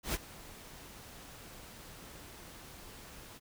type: noise with ADSR envelope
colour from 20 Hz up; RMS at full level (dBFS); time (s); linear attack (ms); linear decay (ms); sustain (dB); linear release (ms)
pink; -33; 0.03-3.4; 110; 34; -18; 37
effects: none

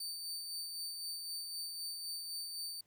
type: tone with tremolo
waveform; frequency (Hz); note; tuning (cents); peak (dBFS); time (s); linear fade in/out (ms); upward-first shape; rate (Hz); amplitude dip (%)
sawtooth; 4582; D8; -44; -36; 0-2.81; 5; sine; 3.9; 35
effects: pink hiss -75 dBFS RMS until 2.86 s + high-pass 80 Hz 12 dB/octave

